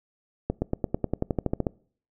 accelerating click train, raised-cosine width 2 ms, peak -11 dBFS, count 14, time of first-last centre 0.5-1.668 s, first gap 120 ms, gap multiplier 0.95, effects noise-tail reverb RT60 0.5 s tail -24 dB re dry

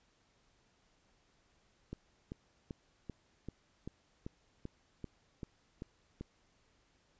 click train, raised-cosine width 3 ms, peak -29 dBFS, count 12, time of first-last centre 1.93-6.21 s, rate 2.57 Hz, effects pink hiss -72 dBFS RMS until 7.19 s + resampled to 16000 Hz

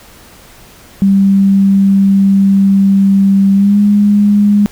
sine tone with pitch glide, 196 to 205.3 Hz, G3 to G#3, 0 to -20 cents, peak -5 dBFS, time 1.02-4.66 s, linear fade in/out 0 ms, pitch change +80 cents, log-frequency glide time 3.54-3.79 s, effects pink hiss -39 dBFS RMS until 4.71 s

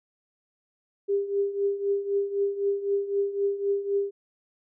sine tone with tremolo, 400 Hz, G4, 35 cents sharp, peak -20 dBFS, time 1.08-4.11 s, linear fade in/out 20 ms, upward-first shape triangle, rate 3.9 Hz, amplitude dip 80%, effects none

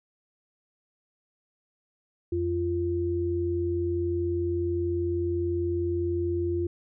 sine tone pair together, 87.56 / 346.1 Hz, F2 / F4, +5 / -16 cents, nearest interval 2 octaves, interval 2379 cents, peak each -30 / -26 dBFS, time 2.32-6.67 s, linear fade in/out 5 ms, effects none

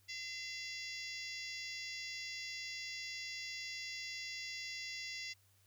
harmonic tone, 682 Hz, F5, 41 cents flat, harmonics 3 / 4 / 5 / 6 / 7 / 8 / 9 / 10, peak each -46 / -51 / -53 / -55 / -48 / -52 / -57 / -56 dBFS, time 0.08-5.34 s, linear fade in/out 20 ms, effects added 97 Hz sine -70 dBFS peak until 5.66 s + white hiss -72 dBFS RMS until 5.66 s

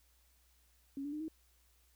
sine tone with pitch steps, 276 / 289.1 / 302.7 / 317 Hz, C#4 / D4 / D#4 / D#4, -7 / -27 / -48 / +32 cents, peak -38 dBFS, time 0.97-1.282 s, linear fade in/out 2 ms, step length 78 ms, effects added 60 Hz sine -69 dBFS peak until 1.95 s + white hiss -72 dBFS RMS until 1.95 s

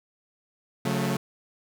sawtooth chord, F# minor, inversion second, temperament equal with one note detuned, 138.59 / 180.46 / 220 Hz, C#3 / F#3 / A3, 0 / -43 / 0 cents, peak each -25 dBFS, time 0.85-1.17 s, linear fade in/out 5 ms, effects none

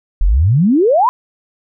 sine exponential sweep, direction up, 36.71 to 1046.5 Hz, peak -8 dBFS, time 0.21-1.09 s, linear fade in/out 0 ms, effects none

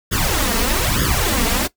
pink noise with flanger, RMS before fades -18 dBFS, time 0.11-1.68 s, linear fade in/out 20 ms, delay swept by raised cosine 0.59 to 4.39 ms, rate 1.1 Hz, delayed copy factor +0.95, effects noise-tail reverb RT60 0.1 s tail -18 dB re dry

